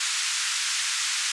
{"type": "band-pass noise", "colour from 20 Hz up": "white", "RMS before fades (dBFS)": -27, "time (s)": [0, 1.32], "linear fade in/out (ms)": 5, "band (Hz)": [1300, 7900], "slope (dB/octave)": 24, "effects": ["resampled to 24000 Hz"]}